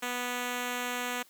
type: tone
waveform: 5% pulse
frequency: 246.1 Hz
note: B3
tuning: 6 cents flat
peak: -20 dBFS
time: 0.02-1.23 s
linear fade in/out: 10 ms
effects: white hiss -60 dBFS RMS until 1.29 s + high-pass 150 Hz 12 dB/octave